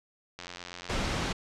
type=click train; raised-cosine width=0.2 ms; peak=-23 dBFS; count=56; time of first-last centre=0.39-1.013 s; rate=88.3 Hz
type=low-pass noise; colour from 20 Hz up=pink; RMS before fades=-31 dBFS; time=0.89-1.33 s; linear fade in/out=10 ms; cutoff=5600 Hz; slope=12 dB/octave
effects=low-pass 9000 Hz 12 dB/octave